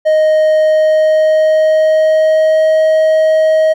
triangle tone with pitch glide, 622.3 to 630.6 Hz, D#5 to D#5, 0 to +23 cents, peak -5 dBFS, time 0.05-3.74 s, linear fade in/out 20 ms, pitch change +23 cents, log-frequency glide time 0.6-2.77 s, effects none

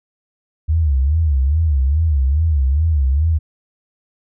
sine tone with vibrato, 73.42 Hz, D2, in tune, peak -12 dBFS, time 0.68-3.39 s, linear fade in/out 20 ms, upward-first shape sine, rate 2.4 Hz, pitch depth 200 cents each way, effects none

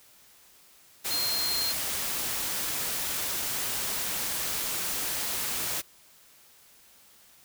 sine tone in noise, 4200 Hz, C8, 6 cents sharp, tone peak -28 dBFS, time 1.1-1.73 s, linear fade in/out 20 ms, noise white, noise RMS -31 dBFS, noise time 1.04-5.82 s, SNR 0 dB, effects white hiss -57 dBFS RMS until 7.44 s

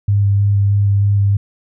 sine tone with vibrato, 100.7 Hz, G2, 47 cents sharp, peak -10 dBFS, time 0.08-1.37 s, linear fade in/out 5 ms, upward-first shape square, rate 3.2 Hz, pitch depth 10 cents each way, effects none

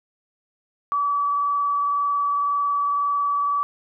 sine tone with frequency modulation, 1147 Hz, D6, 41 cents flat, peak -19 dBFS, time 0.92-3.63 s, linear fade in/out 0 ms, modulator 21.9 Hz, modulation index 0.46, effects none

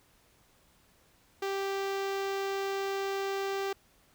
sawtooth tone with notch filter, 392 Hz, G4, in tune, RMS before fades -33 dBFS, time 1.42-3.73 s, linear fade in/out 5 ms, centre 10000 Hz, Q 0.78, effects pink hiss -65 dBFS RMS until 4.14 s

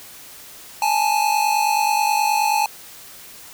square tone pair together, 830.6 / 880 Hz, G#5 / A5, 0 / 0 cents, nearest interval minor second, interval 100 cents, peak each -20 dBFS, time 0.82-2.66 s, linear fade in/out 2 ms, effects white hiss -41 dBFS RMS until 3.53 s

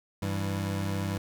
25% pulse tone pair together, 98 / 164.81 Hz, G2 / E3, 0 / 0 cents, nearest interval major sixth, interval 900 cents, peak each -26 / -32 dBFS, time 0.22-1.18 s, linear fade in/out 5 ms, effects none

